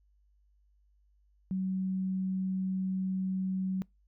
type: tone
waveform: sine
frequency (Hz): 188.4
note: F#3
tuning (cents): +32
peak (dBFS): -29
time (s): 1.51-3.82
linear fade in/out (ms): 0
effects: noise-tail reverb RT60 0.2 s tail -26 dB re dry + added 50 Hz sine -64 dBFS peak until 4.07 s